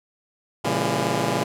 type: chord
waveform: 10% pulse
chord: A# diminished seventh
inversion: none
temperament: just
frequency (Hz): 116.54 / 139.85 / 167.82 / 201.4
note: A#2 / C#3 / E3 / G3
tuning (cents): 0 / +16 / +31 / +47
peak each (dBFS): -19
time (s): 0.64-1.44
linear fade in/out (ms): 10
effects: low-pass 12000 Hz 12 dB/octave